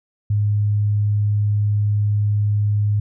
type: tone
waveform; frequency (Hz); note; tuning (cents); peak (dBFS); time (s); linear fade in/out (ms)
sine; 103.9; G#2; +1; -15; 0.3-3; 5
effects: none